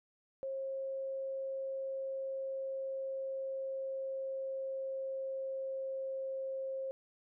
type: tone with pitch glide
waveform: sine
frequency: 537 to 533.3 Hz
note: C5 to C5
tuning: +45 to +33 cents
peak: -36 dBFS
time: 0.43-6.91 s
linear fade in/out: 0 ms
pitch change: -12 cents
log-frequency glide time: 0.87-6.36 s
effects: none